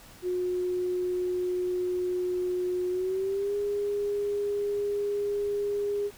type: tone with pitch glide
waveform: sine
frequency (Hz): 361.7 to 408.3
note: F#4 to G#4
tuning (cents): -39 to -29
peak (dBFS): -26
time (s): 0.22-6.11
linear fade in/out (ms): 50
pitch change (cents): +210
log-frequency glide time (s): 2.9-3.55
effects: pink hiss -51 dBFS RMS until 6.17 s